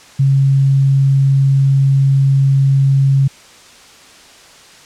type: tone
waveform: sine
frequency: 136.6 Hz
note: C#3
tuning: 25 cents flat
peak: -8 dBFS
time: 0.19-3.28 s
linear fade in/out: 10 ms
effects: white hiss -41 dBFS RMS until 4.85 s + low-pass 7000 Hz 12 dB/octave